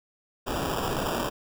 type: noise with sample-and-hold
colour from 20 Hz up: blue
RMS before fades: -29 dBFS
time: 0.46-1.3 s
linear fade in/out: 20 ms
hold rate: 2100 Hz
effects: none